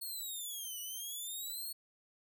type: exponential two-way sweep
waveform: 5% pulse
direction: down then up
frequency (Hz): 4365 to 2927 to 4365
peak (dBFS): -33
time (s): 0.01-1.73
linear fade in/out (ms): 10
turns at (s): 0.8
effects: none